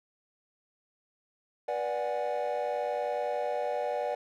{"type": "chord", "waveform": "triangle", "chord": "G# half-diminished seventh", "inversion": "first", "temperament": "equal with one note detuned", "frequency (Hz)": [486.5, 587.3, 740, 830.6], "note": ["B4", "D5", "F#5", "G#5"], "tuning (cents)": [-26, 0, 0, 0], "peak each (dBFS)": [-32, -30, -32, -36], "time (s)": [1.68, 4.15], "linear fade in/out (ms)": 5, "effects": ["tanh soft clip ceiling -21 dBFS"]}